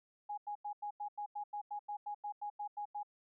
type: tone bursts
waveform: sine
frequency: 828 Hz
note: G#5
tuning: 5 cents flat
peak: -38 dBFS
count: 16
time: 0.29-3.032 s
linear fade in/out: 10 ms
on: 87 ms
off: 90 ms
effects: none